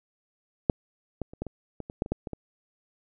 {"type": "clicks", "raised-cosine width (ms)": 2, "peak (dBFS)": [-6, -17, -30, -18, -23, -22, -24, -12, -24, -13, -21, -21], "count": 12, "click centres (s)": [0.698, 1.217, 1.335, 1.42, 1.467, 1.803, 1.899, 2.021, 2.061, 2.12, 2.272, 2.333], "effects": []}